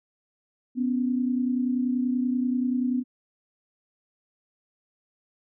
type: tone pair together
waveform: sine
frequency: 248.6 / 279 Hz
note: B3 / C#4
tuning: +12 / +11 cents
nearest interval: major second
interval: 199 cents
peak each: -23 / -30 dBFS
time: 0.75-3.04 s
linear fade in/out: 50 ms
effects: none